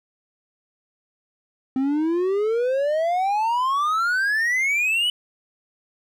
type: exponential sweep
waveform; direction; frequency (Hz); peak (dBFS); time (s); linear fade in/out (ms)
triangle; up; 258.2 to 3004; -17; 1.76-5.1; 2
effects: none